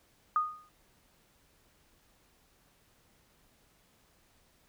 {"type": "tone with exponential decay", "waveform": "sine", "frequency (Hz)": 1234, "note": "D#6", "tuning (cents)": -15, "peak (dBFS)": -22, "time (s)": [0.36, 0.69], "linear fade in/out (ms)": 1, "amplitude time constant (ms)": 70, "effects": ["pink hiss -67 dBFS RMS until 4.68 s"]}